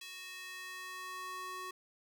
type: tone with high-pass filter sweep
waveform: square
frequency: 370 Hz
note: F#4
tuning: in tune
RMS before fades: -45 dBFS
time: 0.01-1.71 s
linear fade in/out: 5 ms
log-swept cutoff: 2900 to 780 Hz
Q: 1.7
effects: none